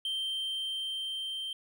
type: tone with level ramp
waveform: triangle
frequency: 3136 Hz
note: G7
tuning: in tune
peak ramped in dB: -29 to -33 dBFS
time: 0.05-1.53 s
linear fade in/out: 2 ms
effects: none